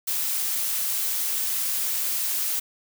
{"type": "noise", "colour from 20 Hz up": "blue", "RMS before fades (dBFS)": -26, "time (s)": [0.07, 2.6], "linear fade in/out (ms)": 10, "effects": []}